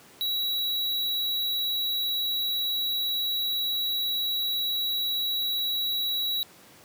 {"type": "tone", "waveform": "square", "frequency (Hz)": 3894, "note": "B7", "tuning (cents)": -25, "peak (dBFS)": -26, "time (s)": [0.21, 6.43], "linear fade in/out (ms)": 0, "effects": ["pink hiss -52 dBFS RMS until 6.84 s", "high-pass 150 Hz 12 dB/octave"]}